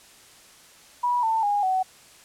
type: tone with pitch steps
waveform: sine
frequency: 974 / 893.2 / 819 / 751.1 Hz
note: B5 / A5 / G#5 / F#5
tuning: -24 / +26 / -24 / +26 cents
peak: -20 dBFS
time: 1.03-1.83 s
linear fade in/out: 10 ms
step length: 200 ms
effects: white hiss -51 dBFS RMS until 2.24 s + low-pass 10000 Hz 12 dB/octave